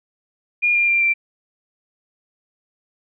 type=tone with pitch steps; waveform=sine; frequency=2424 / 2400 / 2377 / 2354 Hz; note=D#7 / D7 / D7 / D7; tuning=-46 / +37 / +20 / +3 cents; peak=-14 dBFS; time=0.62-1.14 s; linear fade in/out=20 ms; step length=130 ms; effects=none